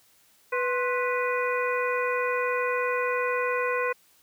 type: harmonic tone with a mistuned harmonic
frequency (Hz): 493.9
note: B4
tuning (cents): 0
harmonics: 1 / 2 / 3 / 4 / 5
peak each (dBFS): -27 / -30 / -32 / -33 / -34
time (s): 0.52-3.93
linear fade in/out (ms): 10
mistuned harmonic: 2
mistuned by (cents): +110
effects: white hiss -61 dBFS RMS until 4.22 s